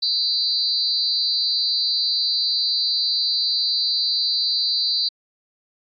sine tone cluster, 3983 / 4355 / 4732 Hz, B7 / C#8 / D8, +14 / -31 / +12 cents, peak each -23 dBFS, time 0.02-5.09 s, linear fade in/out 10 ms, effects AAC 48 kbps

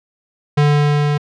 square tone with level ramp, 146.83 Hz, D3, in tune, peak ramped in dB -10 to -15 dBFS, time 0.57-1.18 s, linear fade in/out 10 ms, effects low-pass 4000 Hz 12 dB/octave

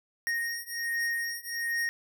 square beating tone pair, 1861 / 1862.3 Hz, A#6 / A#6, -3 / -2 cents, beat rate 1.3 Hz, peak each -34 / -33 dBFS, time 0.27-1.89 s, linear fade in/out 0 ms, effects none

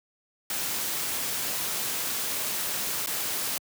white noise with dropouts, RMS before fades -30 dBFS, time 0.5-3.58 s, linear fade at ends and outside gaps 2 ms, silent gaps 3.062-3.071 s, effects high-pass 100 Hz 12 dB/octave

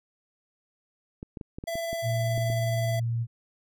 clicks, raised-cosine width 3 ms, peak -24 dBFS, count 9, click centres 1.229 / 1.372 / 1.412 / 1.585 / 1.639 / 1.755 / 1.93 / 2.378 / 2.501 s
square tone with tremolo, 668 Hz, E5, 23 cents sharp, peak -29 dBFS, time 1.67-3 s, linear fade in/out 10 ms, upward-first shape triangle, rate 19 Hz, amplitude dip 25%
sine tone, 116.54 Hz, A#2, in tune, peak -25 dBFS, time 2.02-3.27 s, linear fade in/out 50 ms
effects none

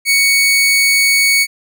sawtooth tone, 2228 Hz, C#7, 8 cents sharp, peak -6 dBFS, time 0.05-1.47 s, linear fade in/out 50 ms, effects none

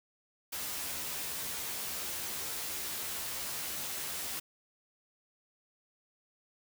white noise with comb filter, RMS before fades -38 dBFS, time 0.52-4.4 s, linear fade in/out 10 ms, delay 13 ms, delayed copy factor +0.65, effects none

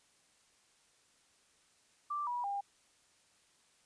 sine tone with pitch steps, 1174.7 / 970.8 / 802.3 Hz, D6 / B5 / G5, 0 / -30 / +40 cents, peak -34 dBFS, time 2.1-2.61 s, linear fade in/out 10 ms, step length 170 ms, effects white hiss -69 dBFS RMS until 3.85 s + resampled to 22050 Hz

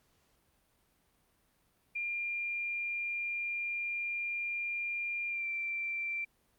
sine tone with pitch glide, 2400 to 2351 Hz, D7 to D7, +37 to +1 cents, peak -33 dBFS, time 1.95-6.25 s, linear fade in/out 10 ms, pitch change -36 cents, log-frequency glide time 5.28-5.46 s, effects pink hiss -72 dBFS RMS until 6.58 s + Opus 48 kbps

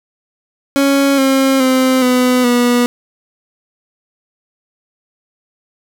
30% pulse tone with pitch steps, 277.2 / 268.2 / 259.5 / 251.1 / 243 Hz, C#4 / C4 / C4 / B3 / B3, 0 / +43 / -14 / +29 / -28 cents, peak -7 dBFS, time 0.76-2.86 s, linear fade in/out 0 ms, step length 420 ms, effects none

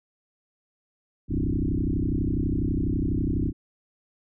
sine tone with frequency modulation, 104.1 Hz, G#2, 5 cents sharp, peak -22 dBFS, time 1.28-3.53 s, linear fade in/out 50 ms, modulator 32.1 Hz, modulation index 6.9, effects none

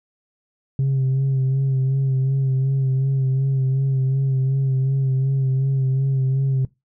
sine tone with vibrato, 133.7 Hz, C3, 38 cents sharp, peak -14 dBFS, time 0.79-6.65 s, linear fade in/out 2 ms, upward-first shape sine, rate 2.7 Hz, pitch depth 32 cents each way, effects noise-tail reverb RT60 0.2 s tail -22 dB re dry + tanh soft clip ceiling -15 dBFS

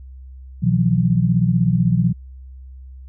sine chord, B suspended fourth, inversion none, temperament equal with one note detuned, 123.47 / 164.81 / 180.77 Hz, B2 / E3 / F#3, 0 / 0 / -40 cents, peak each -18 dBFS, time 0.62-2.13 s, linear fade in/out 20 ms, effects added 65 Hz sine -35 dBFS peak until 3.08 s

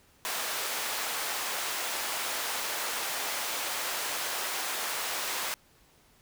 pink high-pass noise, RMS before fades -33 dBFS, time 0.25-5.54 s, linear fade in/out 0 ms, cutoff 730 Hz, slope 12 dB/octave, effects pink hiss -62 dBFS RMS until 6.21 s

